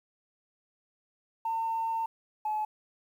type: tone pair in turn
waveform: sine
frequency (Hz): 904 / 855.7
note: A5 / A5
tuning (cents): +47 / -48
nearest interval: minor second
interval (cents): 95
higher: first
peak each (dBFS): -27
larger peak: neither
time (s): 1.45-2.06 / 2.45-2.65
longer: first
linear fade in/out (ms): 5
effects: tanh soft clip ceiling -24 dBFS + 10-bit